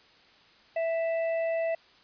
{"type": "harmonic tone", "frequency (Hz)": 659.3, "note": "E5", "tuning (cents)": 0, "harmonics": [1, 3, 4], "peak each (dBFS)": [-26, -40, -43], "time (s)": [0.76, 1.75], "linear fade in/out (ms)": 5, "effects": ["white hiss -58 dBFS RMS until 2.03 s", "resampled to 11025 Hz"]}